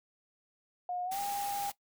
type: tone with pitch glide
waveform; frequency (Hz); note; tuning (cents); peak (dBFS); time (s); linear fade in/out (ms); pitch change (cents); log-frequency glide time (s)
sine; 718 to 805.9; F5 to G5; +48 to +48; -33; 0.89-1.7; 2; +200; 1.05-1.19
type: noise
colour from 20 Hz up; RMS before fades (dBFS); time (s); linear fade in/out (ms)
white; -42; 1.11-1.72; 10
effects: noise-tail reverb RT60 0.1 s tail -18 dB re dry